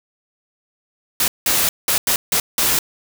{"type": "noise bursts at uneven times", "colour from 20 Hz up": "white", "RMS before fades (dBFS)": -17, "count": 6, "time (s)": [[1.2, 1.28], [1.46, 1.69], [1.88, 1.98], [2.07, 2.16], [2.32, 2.4], [2.58, 2.79]], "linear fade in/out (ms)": 2, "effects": []}